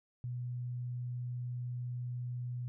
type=tone; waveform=sine; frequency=123 Hz; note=B2; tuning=7 cents flat; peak=-36 dBFS; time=0.24-2.68 s; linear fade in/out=0 ms; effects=none